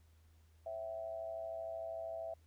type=tone with amplitude modulation; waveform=sine; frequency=659.3 Hz; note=E5; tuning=in tune; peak=-37 dBFS; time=0.66-2.34 s; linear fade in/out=5 ms; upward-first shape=sine; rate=113 Hz; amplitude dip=70%; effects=added 80 Hz sine -63 dBFS peak until 2.46 s + pink hiss -75 dBFS RMS until 2.46 s